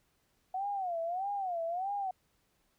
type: tone with vibrato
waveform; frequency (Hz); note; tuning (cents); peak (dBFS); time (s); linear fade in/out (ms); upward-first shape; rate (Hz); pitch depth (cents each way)
sine; 733; F#5; -16; -32; 0.54-2.11; 5; sine; 1.6; 180
effects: pink hiss -74 dBFS RMS until 2.78 s